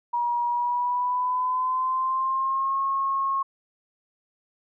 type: tone with pitch glide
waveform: sine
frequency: 957 to 1086.7 Hz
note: A#5 to C#6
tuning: +45 to -35 cents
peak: -22 dBFS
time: 0.13-3.43 s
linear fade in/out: 10 ms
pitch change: +220 cents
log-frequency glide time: 0.46-2.8 s
effects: none